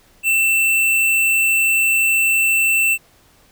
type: tone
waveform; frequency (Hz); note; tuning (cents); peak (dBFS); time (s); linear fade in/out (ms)
square; 2677; E7; +26; -14; 0.23-2.98; 50
effects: pink hiss -53 dBFS RMS until 3.51 s